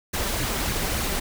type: noise with flanger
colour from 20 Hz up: pink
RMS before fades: -26 dBFS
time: 0.13-1.2 s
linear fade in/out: 10 ms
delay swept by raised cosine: 0.45 to 5.15 ms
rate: 3.5 Hz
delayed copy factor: +0.55
effects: none